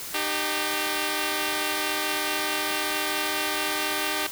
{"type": "tone pair together", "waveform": "5% pulse", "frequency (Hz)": [305.4, 392], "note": ["D#4", "G4"], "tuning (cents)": [-32, 0], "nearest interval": "major third", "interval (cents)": 432, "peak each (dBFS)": -17, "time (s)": [0.14, 4.27], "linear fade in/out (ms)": 5, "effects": ["white hiss -36 dBFS RMS until 4.31 s"]}